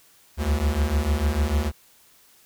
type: beating tone pair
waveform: square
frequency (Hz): 69.3 / 76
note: C#2 / D#2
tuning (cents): 0 / -40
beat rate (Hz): 6.7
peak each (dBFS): -25 / -23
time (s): 0.37-1.72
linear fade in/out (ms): 50
effects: white hiss -56 dBFS RMS until 2.45 s